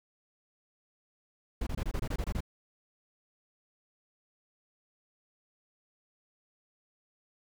brown noise bursts, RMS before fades -32 dBFS, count 10, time 1.61-2.406 s, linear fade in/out 5 ms, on 58 ms, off 24 ms, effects none

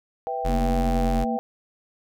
sine chord, E minor, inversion second, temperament equal, 493.9 / 659.3 / 784 Hz, B4 / E5 / G5, 0 / 0 / 0 cents, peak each -31 / -32 / -28 dBFS, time 0.27-1.39 s, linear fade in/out 0 ms
square tone, 44.58 Hz, F1, 36 cents sharp, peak -23 dBFS, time 0.44-1.25 s, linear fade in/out 20 ms
sine tone with pitch glide, 235.3 to 231.5 Hz, A#3 to A#3, +16 to -12 cents, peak -25 dBFS, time 0.48-1.38 s, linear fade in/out 20 ms, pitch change -28 cents, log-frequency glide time 0.95-1.07 s
effects none

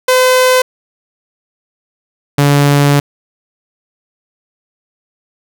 sawtooth tone pair in turn, 510 / 143.11 Hz, C5 / D3, -44 / -44 cents, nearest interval octave + minor seventh, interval 2200 cents, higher first, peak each -3 dBFS, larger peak neither, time 0.08-0.62 / 2.38-3 s, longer second, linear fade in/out 5 ms, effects none

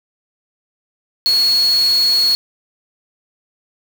sine tone in noise, 4342 Hz, C#8, 37 cents flat, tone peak -11 dBFS, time 1.26-2.35 s, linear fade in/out 0 ms, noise white, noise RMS -28 dBFS, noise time 1.26-2.35 s, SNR +14 dB, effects none

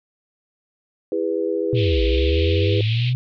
sine chord, E major, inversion none, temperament equal with one note detuned, 329.6 / 405.6 / 493.9 Hz, E4 / G#4 / B4, 0 / -41 / 0 cents, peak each -25 / -23 / -24 dBFS, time 1.12-2.81 s, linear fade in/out 2 ms
sine linear two-way sweep, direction down then up, 127.7 to 55 to 127.7 Hz, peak -17 dBFS, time 1.73-3.15 s, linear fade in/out 0 ms, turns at 2.02 s
pink band-pass noise, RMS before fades -31 dBFS, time 1.74-3.14 s, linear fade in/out 50 ms, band 2400 to 3900 Hz, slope 48 dB/octave
effects none

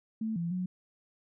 sine tone with pitch steps, 220.8 / 169.8 / 182.4 Hz, A3 / F3 / F#3, +6 / -48 / -24 cents, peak -30 dBFS, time 0.21-0.66 s, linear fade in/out 5 ms, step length 150 ms, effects none

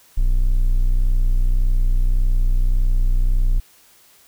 triangle tone, 30.87 Hz, B0, in tune, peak -11 dBFS, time 0.17-3.6 s, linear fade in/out 10 ms, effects white hiss -52 dBFS RMS until 4.27 s

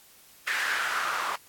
white noise with band-pass filter sweep, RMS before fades -29 dBFS, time 0.47-1.36 s, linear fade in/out 5 ms, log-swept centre 1800 to 1100 Hz, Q 4, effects white hiss -55 dBFS RMS until 1.48 s + AAC 64 kbps

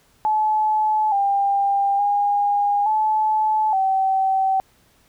sine tone with pitch steps, 860 / 797 / 815 / 864 / 768 Hz, A5 / G5 / G#5 / A5 / G5, -40 / +28 / -33 / -32 / -36 cents, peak -16 dBFS, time 0.25-4.6 s, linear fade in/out 0 ms, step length 870 ms, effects pink hiss -58 dBFS RMS until 5.08 s

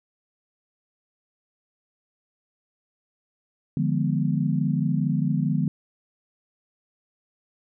sine chord, D diminished seventh, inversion none, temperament equal with one note detuned, 149.92 / 174.61 / 207.7 / 246.9 Hz, D3 / F3 / Ab3 / Cb4, +36 / 0 / 0 / 0 cents, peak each -24 / -26 / -28 / -28 dBFS, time 3.77-5.68 s, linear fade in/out 2 ms, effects none

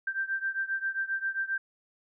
sine beating tone pair, 1568 / 1575.5 Hz, G6 / G6, 0 / +8 cents, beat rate 7.5 Hz, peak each -31 / -33 dBFS, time 0.07-1.58 s, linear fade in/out 5 ms, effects none

